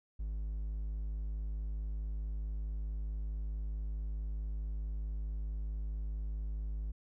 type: tone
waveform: triangle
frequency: 52.3 Hz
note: G#1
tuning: 13 cents sharp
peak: -33 dBFS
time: 0.19-6.92 s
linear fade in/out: 10 ms
effects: none